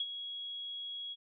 sine tone with ADSR envelope, 3322 Hz, G#7, in tune, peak -30 dBFS, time 0-1.16 s, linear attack 4 ms, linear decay 45 ms, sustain -9 dB, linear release 39 ms, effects none

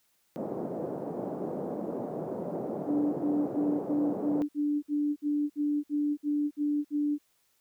white band-pass noise, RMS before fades -35 dBFS, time 0.36-4.42 s, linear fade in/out 0 ms, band 160 to 600 Hz, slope 24 dB/octave
sine tone bursts, 293.7 Hz, D4, in tune, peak -25 dBFS, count 13, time 2.86-7.184 s, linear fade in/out 50 ms, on 280 ms, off 57 ms
effects white hiss -71 dBFS RMS until 7.6 s

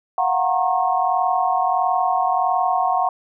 sine chord, Gb major seventh, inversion third, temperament equal with one note detuned, 698.5 / 740 / 932.3 / 1083.4 Hz, F5 / Gb5 / Bb5 / Db6, 0 / 0 / 0 / -40 cents, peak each -24 / -19 / -24 / -23 dBFS, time 0.18-3.09 s, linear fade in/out 2 ms, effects none

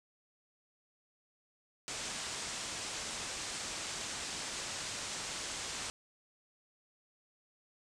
white low-pass noise, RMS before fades -41 dBFS, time 1.88-5.9 s, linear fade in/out 0 ms, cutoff 8500 Hz, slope 48 dB/octave, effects none

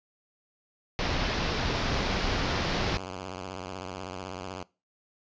pink low-pass noise, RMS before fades -29 dBFS, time 0.99-2.97 s, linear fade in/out 0 ms, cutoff 5500 Hz, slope 48 dB/octave
5% pulse tone with vibrato, 93.1 Hz, F#2, 11 cents sharp, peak -25 dBFS, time 1.75-4.63 s, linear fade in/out 0 ms, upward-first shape sine, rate 16 Hz, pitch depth 110 cents each way
effects noise-tail reverb RT60 0.3 s tail -22 dB re dry + resampled to 16000 Hz

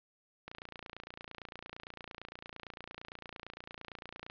click train, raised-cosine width 0.3 ms, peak -28 dBFS, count 111, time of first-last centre 0.48-4.299 s, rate 28.8 Hz, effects resampled to 11025 Hz + 9-bit

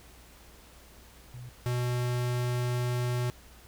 sine / square tone pair in turn, 123.47 / 122.97 Hz, B2 / B2, 0 / -7 cents, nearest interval unison, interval 7 cents, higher first, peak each -40 / -28 dBFS, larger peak second, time 1.34-1.49 / 1.66-3.3 s, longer second, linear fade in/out 0 ms, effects added 60 Hz sine -55 dBFS peak until 3.67 s + pink hiss -55 dBFS RMS until 3.67 s

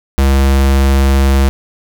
square tone, 67.9 Hz, C#2, 35 cents flat, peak -8 dBFS, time 0.18-1.49 s, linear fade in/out 0 ms, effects none

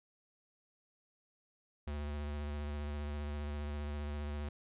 square tone with vibrato, 73.42 Hz, D2, in tune, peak -38 dBFS, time 1.87-4.49 s, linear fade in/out 5 ms, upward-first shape square, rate 15 Hz, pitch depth 20 cents each way, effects resampled to 8000 Hz

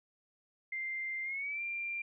sine tone with pitch glide, 2093 to 2377 Hz, C7 to D7, 0 to +20 cents, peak -35 dBFS, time 0.72-2.02 s, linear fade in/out 5 ms, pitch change +220 cents, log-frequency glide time 1.23-1.62 s, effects none

